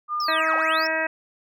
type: tone with pitch glide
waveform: sine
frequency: 1209 to 1272 Hz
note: D6 to D#6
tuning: +50 to +38 cents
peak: -23 dBFS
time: 0.08-0.88 s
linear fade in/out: 50 ms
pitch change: +88 cents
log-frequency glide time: 0.36-0.44 s
type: linear two-way sweep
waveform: triangle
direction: down then up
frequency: 5500 to 509 to 5500 Hz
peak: -27 dBFS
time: 0.2-0.87 s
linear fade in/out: 2 ms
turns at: 0.56 s
type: harmonic tone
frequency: 319.2 Hz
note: D#4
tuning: 44 cents sharp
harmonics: 1 / 2 / 3 / 4 / 5 / 6 / 7 / 8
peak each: -35 / -27 / -32 / -36 / -27 / -27 / -39 / -31 dBFS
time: 0.28-1.07 s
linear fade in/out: 5 ms
effects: none